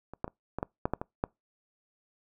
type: clicks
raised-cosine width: 1 ms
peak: -28 / -16 / -26 / -19 / -16 / -13 / -14 / -20 / -13 dBFS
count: 9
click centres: 0.136 / 0.244 / 0.279 / 0.586 / 0.629 / 0.855 / 0.936 / 1.015 / 1.239 s
effects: noise-tail reverb RT60 0.2 s tail -26 dB re dry